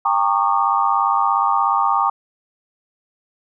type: tone cluster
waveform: sine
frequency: 798 / 914 / 1113 / 1210 Hz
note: G5 / A#5 / C#6 / D#6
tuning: +31 / -34 / +7 / -49 cents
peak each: -20 dBFS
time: 0.05-2.1 s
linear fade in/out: 5 ms
effects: none